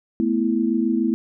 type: chord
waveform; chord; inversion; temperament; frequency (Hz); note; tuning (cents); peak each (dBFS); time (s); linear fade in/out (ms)
sine; A suspended second; none; equal; 220 / 246.9 / 329.6; A3 / B3 / E4; 0 / 0 / 0; -22; 0.2-1.14; 0
effects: none